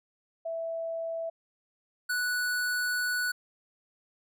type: tone pair in turn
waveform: sine / square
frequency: 659.3 / 1477.5 Hz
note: E5 / F#6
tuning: 0 / -3 cents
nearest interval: octave + major second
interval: 1397 cents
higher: second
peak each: -31 / -28 dBFS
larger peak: second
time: 0.45-1.3 / 2.09-3.32 s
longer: second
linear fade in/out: 10 ms
effects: none